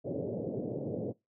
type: band-pass noise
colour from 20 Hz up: white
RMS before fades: -36 dBFS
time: 0.04-1.13 s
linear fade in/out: 20 ms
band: 100 to 570 Hz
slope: 48 dB/octave
effects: noise-tail reverb RT60 0.2 s tail -21 dB re dry